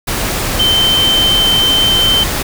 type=tone in noise; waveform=sine; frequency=3098 Hz; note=G7; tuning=21 cents flat; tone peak=-9 dBFS; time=0.59-2.24 s; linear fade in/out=10 ms; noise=pink; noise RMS=-17 dBFS; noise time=0.07-2.43 s; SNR=+5 dB; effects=none